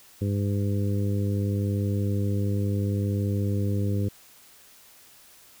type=harmonic tone; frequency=100.7 Hz; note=G2; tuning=47 cents sharp; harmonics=1 / 2 / 3 / 4 / 5; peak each=-24 / -30 / -34 / -36 / -38 dBFS; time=0.21-4.09 s; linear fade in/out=10 ms; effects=white hiss -53 dBFS RMS until 5.6 s